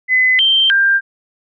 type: tone with pitch steps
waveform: sine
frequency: 2025 / 3137 / 1591 Hz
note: B6 / G7 / G6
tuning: +43 / +1 / +25 cents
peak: -9 dBFS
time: 0.08-1.01 s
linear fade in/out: 50 ms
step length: 310 ms
effects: none